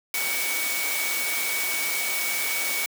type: tone in noise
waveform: sine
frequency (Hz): 2249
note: C#7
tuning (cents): +24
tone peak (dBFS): -28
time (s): 0.14-2.86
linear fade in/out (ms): 2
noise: white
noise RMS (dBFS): -28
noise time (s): 0.14-2.86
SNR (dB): -3
effects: high-pass 300 Hz 12 dB/octave